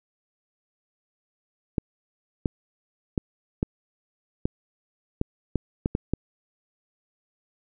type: clicks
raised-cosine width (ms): 3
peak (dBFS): -10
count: 10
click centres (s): 1.782 / 2.458 / 3.178 / 3.629 / 4.455 / 5.214 / 5.557 / 5.859 / 5.951 / 6.136
effects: none

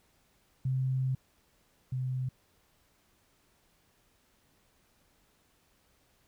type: tone pair in turn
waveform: sine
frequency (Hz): 130.81 / 128.64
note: C3 / C3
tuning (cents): 0 / -29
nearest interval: unison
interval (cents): 29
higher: first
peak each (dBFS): -27 / -30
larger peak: first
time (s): 0.65-1.15 / 1.92-2.29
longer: first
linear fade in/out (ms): 5
effects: pink hiss -69 dBFS RMS until 6.27 s

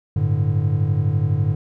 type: chord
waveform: triangle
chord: G suspended second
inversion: none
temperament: equal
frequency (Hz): 98 / 110 / 146.83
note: G2 / A2 / D3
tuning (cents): 0 / 0 / 0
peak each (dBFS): -19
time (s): 0.16-1.55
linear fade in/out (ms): 5
effects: none

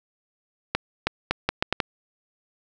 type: accelerating click train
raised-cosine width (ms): 0.3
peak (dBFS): -5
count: 7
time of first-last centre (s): 0.75-1.802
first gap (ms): 320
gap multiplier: 0.75
effects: none

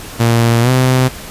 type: tone with pitch glide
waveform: sawtooth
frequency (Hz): 116.54 to 128.56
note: A#2 to C3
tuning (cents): 0 to -30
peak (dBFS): -5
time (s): 0.19-1.09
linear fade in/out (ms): 20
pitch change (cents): +170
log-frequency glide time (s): 0.61-0.7
effects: pink hiss -30 dBFS RMS until 1.3 s + resampled to 32000 Hz

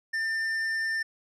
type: tone with tanh clipping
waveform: triangle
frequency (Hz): 1795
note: A6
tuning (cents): +34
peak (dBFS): -28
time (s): 0.13-1.03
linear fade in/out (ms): 10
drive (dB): 12
effects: none

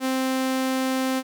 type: tone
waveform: sawtooth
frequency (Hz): 261.6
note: C4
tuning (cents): 0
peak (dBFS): -18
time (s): 0-1.23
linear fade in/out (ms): 50
effects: none

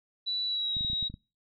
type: tone with pitch glide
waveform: sine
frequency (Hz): 3951 to 3825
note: B7 to A#7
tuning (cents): 0 to +44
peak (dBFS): -28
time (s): 0.26-1.09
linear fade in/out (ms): 20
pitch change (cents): -56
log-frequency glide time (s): 0.46-0.75
type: clicks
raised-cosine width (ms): 5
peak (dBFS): -29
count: 8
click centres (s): 0.768 / 0.809 / 0.848 / 0.9 / 0.932 / 1.027 / 1.1 / 1.141
effects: noise-tail reverb RT60 0.3 s tail -24 dB re dry

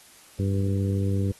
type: harmonic tone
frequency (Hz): 98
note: G2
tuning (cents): 0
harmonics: 1 / 2 / 3 / 4 / 5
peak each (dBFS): -23 / -29 / -33 / -35 / -37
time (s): 0.39-1.32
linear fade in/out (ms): 5
effects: white hiss -52 dBFS RMS until 1.39 s + AAC 32 kbps

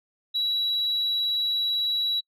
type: tone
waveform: sine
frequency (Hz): 3906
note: B7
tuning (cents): -20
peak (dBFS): -21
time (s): 0.34-2.21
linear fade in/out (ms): 20
effects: noise-tail reverb RT60 0.1 s tail -26 dB re dry + tanh soft clip ceiling -20 dBFS

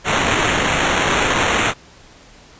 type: noise with sample-and-hold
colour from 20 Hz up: violet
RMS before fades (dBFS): -17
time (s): 0.04-1.74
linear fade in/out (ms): 50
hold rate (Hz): 4900
effects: pink hiss -45 dBFS RMS until 2.59 s + resampled to 16000 Hz

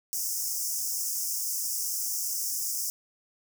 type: high-pass noise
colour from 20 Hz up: pink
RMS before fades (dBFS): -31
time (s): 0.13-2.9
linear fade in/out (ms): 0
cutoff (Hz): 5200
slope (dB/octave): 96
effects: none

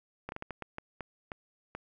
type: slowing click train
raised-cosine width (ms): 0.5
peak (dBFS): -23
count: 10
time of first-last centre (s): 0.29-1.75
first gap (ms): 31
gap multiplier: 1.39
effects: none

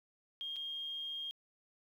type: tone with dropouts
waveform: triangle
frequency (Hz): 3227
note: G7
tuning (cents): +50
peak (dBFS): -35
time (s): 0.41-1.31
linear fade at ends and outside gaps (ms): 0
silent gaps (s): 0.56-0.565
effects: tanh soft clip ceiling -37 dBFS + 11-bit

